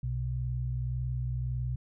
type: tone pair together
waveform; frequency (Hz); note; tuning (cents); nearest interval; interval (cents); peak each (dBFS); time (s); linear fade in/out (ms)
sine; 63.12 / 124.9; B1 / B2; +38 / +20; octave; 1182; -34 / -31; 0.03-1.76; 5
effects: none